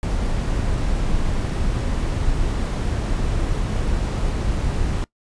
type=noise; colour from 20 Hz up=brown; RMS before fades=-21 dBFS; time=0.03-5.04 s; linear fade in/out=0 ms; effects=noise-tail reverb RT60 0.1 s tail -21 dB re dry + resampled to 22050 Hz